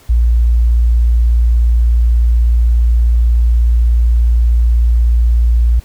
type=tone; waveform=sine; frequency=58.27 Hz; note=A#1; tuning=in tune; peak=-7 dBFS; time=0.09-5.8 s; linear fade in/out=10 ms; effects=pink hiss -45 dBFS RMS until 5.84 s